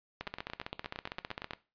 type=two click trains; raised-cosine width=0.3 ms; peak=-21 / -23 dBFS; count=21 / 12; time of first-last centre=0.21-1.509 / 0.27-1.534 s; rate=15.4 / 8.7 Hz; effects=noise-tail reverb RT60 0.3 s tail -17 dB re dry + resampled to 11025 Hz